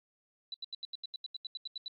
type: tone bursts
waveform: sine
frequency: 3965 Hz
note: B7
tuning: 6 cents sharp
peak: -37 dBFS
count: 14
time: 0.52-1.881 s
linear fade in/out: 2 ms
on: 22 ms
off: 81 ms
effects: AAC 64 kbps